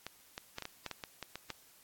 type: clicks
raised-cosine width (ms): 0.2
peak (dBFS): -23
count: 11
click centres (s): 0.066 / 0.379 / 0.584 / 0.623 / 0.654 / 0.863 / 0.913 / 1.038 / 1.227 / 1.356 / 1.503
effects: white hiss -62 dBFS RMS until 1.83 s + AAC 64 kbps